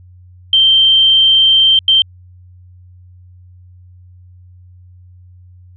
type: tone bursts at uneven times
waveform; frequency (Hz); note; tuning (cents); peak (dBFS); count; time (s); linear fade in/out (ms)
sine; 3136; G7; 0; -6; 2; 0.53-1.79 / 1.88-2.02; 2
effects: added 90 Hz sine -38 dBFS peak until 5.76 s